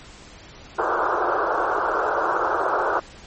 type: band-pass noise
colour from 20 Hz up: white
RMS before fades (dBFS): -22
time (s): 0.78-3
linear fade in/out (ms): 10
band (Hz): 330 to 1500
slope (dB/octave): 96
effects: pink hiss -44 dBFS RMS until 3.26 s + MP3 32 kbps